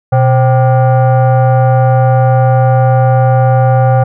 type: tone with frequency modulation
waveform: sine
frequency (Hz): 123.47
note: B2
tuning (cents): 0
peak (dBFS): -4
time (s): 0.12-4.04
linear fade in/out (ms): 10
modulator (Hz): 653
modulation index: 0.87
effects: tanh soft clip ceiling -1 dBFS